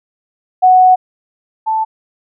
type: tone pair in turn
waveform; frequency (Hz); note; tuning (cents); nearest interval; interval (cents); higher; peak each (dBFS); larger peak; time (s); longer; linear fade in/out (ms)
sine; 740 / 880; F#5 / A5; 0 / 0; minor third; 300; second; -4 / -12; first; 0.62-0.96 / 1.66-1.85; first; 20
effects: none

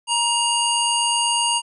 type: harmonic tone with a mistuned harmonic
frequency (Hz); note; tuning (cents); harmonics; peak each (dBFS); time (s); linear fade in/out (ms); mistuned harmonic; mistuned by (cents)
944; A#5; +22; 1 / 3 / 5 / 7 / 9 / 10; -22 / -21 / -29 / -29 / -27 / -28; 0.07-1.62; 50; 10; -30
effects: none

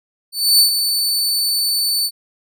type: tone with ADSR envelope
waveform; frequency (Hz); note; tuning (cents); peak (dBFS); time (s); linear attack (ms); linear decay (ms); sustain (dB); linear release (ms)
sawtooth; 4510; C#8; +29; -5; 0.32-2.11; 280; 97; -8; 59
effects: none

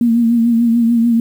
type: tone with vibrato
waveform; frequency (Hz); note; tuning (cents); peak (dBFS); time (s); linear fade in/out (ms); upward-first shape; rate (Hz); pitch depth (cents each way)
sine; 233.1; A#3; 0; -9; 0.01-1.2; 2; triangle; 6.8; 53
effects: 7-bit

